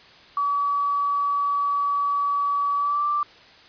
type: tone with pitch glide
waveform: sine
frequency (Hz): 1142 to 1174.8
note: D6 to D6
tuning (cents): -49 to 0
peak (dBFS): -20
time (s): 0.37-3.23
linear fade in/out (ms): 2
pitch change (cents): +49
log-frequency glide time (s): 2.77-3.07
effects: white hiss -49 dBFS RMS until 3.68 s + resampled to 11025 Hz